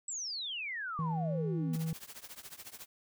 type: exponential sweep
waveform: sine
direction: down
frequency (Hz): 7940 to 225.5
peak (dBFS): -36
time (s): 0.08-1.76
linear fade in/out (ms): 2
type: tone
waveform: triangle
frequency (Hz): 161.7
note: E3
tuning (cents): -33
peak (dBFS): -30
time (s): 0.99-1.93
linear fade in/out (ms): 0
type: noise with tremolo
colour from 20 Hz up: white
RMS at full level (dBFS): -45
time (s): 1.73-2.86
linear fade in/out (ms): 5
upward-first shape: triangle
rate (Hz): 14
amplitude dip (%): 95
effects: none